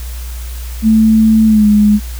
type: tone with pitch glide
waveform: sine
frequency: 220 to 209 Hz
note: A3 to G#3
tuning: 0 to +11 cents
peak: -5 dBFS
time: 0.82-2 s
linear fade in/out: 50 ms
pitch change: -89 cents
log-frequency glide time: 1.46-1.67 s
effects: added 60 Hz sine -21 dBFS peak until 2.19 s + white hiss -34 dBFS RMS until 2.19 s